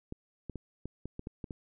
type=clicks; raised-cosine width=3 ms; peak=-26 dBFS; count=9; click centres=0.124 / 0.497 / 0.557 / 0.856 / 1.056 / 1.194 / 1.271 / 1.442 / 1.508 s; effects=none